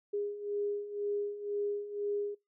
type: beating tone pair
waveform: sine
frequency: 408.3 / 410.3 Hz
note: G#4 / G#4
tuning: -29 / -21 cents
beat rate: 2 Hz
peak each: -39 / -34 dBFS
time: 0.13-2.35 s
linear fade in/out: 10 ms
effects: noise-tail reverb RT60 0.2 s tail -24 dB re dry